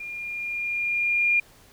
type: tone with level ramp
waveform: sine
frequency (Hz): 2411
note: D7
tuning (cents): +45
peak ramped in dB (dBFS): -33 to -17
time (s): 0-1.4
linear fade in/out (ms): 5
effects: pink hiss -54 dBFS RMS until 1.72 s